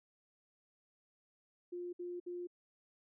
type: tone bursts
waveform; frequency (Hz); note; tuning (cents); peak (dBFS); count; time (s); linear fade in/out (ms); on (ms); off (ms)
sine; 353.1; F4; +19; -40; 3; 1.72-2.472; 10; 210; 61
effects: none